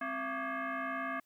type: tone with frequency modulation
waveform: sine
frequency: 263.7 Hz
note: C4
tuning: 14 cents sharp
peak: -34 dBFS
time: 0.01-1.2 s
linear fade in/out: 5 ms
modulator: 469 Hz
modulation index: 3.7
effects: white hiss -75 dBFS RMS until 1.25 s